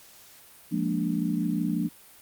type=chord; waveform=sine; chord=Bb dominant seventh; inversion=second; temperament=equal; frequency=174.61 / 207.7 / 233.1 / 293.7 Hz; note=F3 / Ab3 / Bb3 / D4; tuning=0 / 0 / 0 / 0 cents; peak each=-29 / -31 / -30 / -30 dBFS; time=0.71-1.89 s; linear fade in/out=20 ms; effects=white hiss -52 dBFS RMS until 2.21 s + Opus 48 kbps